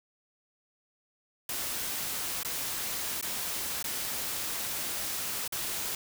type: noise with dropouts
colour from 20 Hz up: white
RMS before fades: -34 dBFS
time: 1.49-5.95 s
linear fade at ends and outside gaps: 2 ms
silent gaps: 2.432-2.448 / 3.212-3.226 / 3.827-3.842 / 5.478-5.523 s
effects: none